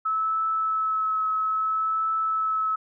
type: tone with vibrato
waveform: sine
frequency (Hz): 1299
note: E6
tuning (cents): -26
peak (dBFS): -22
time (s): 0.05-2.76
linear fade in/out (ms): 10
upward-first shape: triangle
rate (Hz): 0.6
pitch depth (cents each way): 17
effects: none